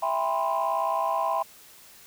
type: chord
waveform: sine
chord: C major seventh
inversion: first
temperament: equal with one note detuned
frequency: 659.3 / 797.7 / 987.8 / 1046.5 Hz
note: E5 / G5 / B5 / C6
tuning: 0 / +30 / 0 / 0 cents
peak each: -28 dBFS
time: 0.02-1.43 s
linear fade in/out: 10 ms
effects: tanh soft clip ceiling -17 dBFS + white hiss -51 dBFS RMS until 2.06 s